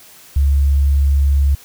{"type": "tone", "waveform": "sine", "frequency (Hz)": 70, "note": "C#2", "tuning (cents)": 18, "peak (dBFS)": -10, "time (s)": [0.36, 1.55], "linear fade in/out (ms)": 5, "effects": ["white hiss -43 dBFS RMS until 1.64 s"]}